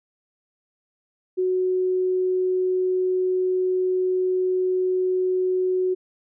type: tone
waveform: sine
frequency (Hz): 369.3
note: F#4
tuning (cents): -3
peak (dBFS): -19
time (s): 1.37-5.95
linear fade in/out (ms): 20
effects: none